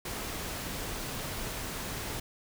pink noise, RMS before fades -37 dBFS, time 0.05-2.2 s, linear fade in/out 5 ms, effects none

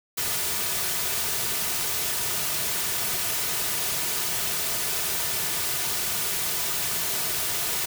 white noise with comb filter, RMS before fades -27 dBFS, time 0.17-7.86 s, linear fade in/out 10 ms, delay 3.7 ms, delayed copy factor -0.5, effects none

